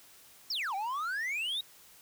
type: exponential two-way sweep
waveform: triangle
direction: down then up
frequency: 5780 to 753 to 3860 Hz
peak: -30 dBFS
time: 0.5-1.61 s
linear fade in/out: 5 ms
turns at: 0.75 s
effects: white hiss -57 dBFS RMS until 2.01 s